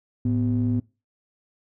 triangle ring-modulated tone, 69.7 Hz, C#2, 10 cents sharp, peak -15 dBFS, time 0.25-0.8 s, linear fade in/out 5 ms, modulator 178 Hz, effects noise-tail reverb RT60 0.3 s tail -24 dB re dry

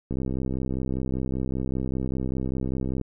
click train, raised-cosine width 3 ms, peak -16 dBFS, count 190, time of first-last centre 0.11-3.013 s, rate 65.1 Hz, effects none

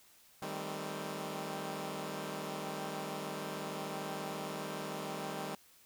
10% pulse chord, A half-diminished seventh, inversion second, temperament equal with one note detuned, 155.56 / 196 / 216.3 / 261.6 Hz, Eb3 / G3 / A3 / C4, 0 / 0 / -29 / 0 cents, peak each -35 / -34 / -38 / -39 dBFS, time 0.42-5.55 s, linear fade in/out 2 ms, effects white hiss -63 dBFS RMS until 5.85 s

